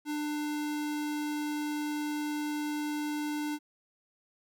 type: tone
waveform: square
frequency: 298.3 Hz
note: D4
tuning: 27 cents sharp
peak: -32 dBFS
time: 0.05-3.59 s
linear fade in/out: 50 ms
effects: none